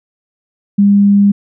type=tone; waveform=sine; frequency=201.5 Hz; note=G3; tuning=48 cents sharp; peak=-5 dBFS; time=0.78-1.32 s; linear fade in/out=10 ms; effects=none